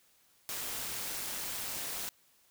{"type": "noise with amplitude modulation", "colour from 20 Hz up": "white", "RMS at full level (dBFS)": -36, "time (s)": [0.49, 2.09], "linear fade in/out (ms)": 0, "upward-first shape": "sine", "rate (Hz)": 202, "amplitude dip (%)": 50, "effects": ["white hiss -67 dBFS RMS until 2.5 s"]}